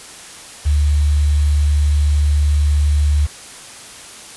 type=tone with quantisation; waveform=sine; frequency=73.6 Hz; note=D2; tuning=4 cents sharp; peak=-11 dBFS; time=0.65-3.27 s; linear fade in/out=20 ms; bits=6; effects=white hiss -36 dBFS RMS until 4.36 s + resampled to 24000 Hz